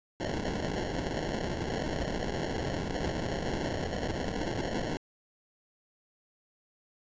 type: noise with sample-and-hold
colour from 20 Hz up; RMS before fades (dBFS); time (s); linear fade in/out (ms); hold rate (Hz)
violet; -33; 0.2-4.97; 0; 1225
effects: resampled to 16000 Hz